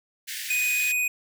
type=high-pass noise; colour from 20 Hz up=pink; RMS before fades=-34 dBFS; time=0.27-0.93 s; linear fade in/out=20 ms; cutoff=1600 Hz; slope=96 dB/octave
type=tone; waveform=square; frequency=2489 Hz; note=D#7; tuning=in tune; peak=-23 dBFS; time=0.5-1.08 s; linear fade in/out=5 ms
effects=none